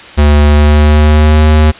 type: tone with pitch glide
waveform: square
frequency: 73.7 to 76.92 Hz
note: D2 to D#2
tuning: +7 to -19 cents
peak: -4 dBFS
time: 0.17-1.72 s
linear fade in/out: 20 ms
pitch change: +74 cents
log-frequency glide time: 0.44-1.43 s
effects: white hiss -31 dBFS RMS until 1.79 s + resampled to 8000 Hz